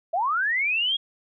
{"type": "linear sweep", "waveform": "sine", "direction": "up", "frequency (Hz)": [627, 3322], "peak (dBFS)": -21, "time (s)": [0.13, 0.97], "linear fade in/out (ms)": 10, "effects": []}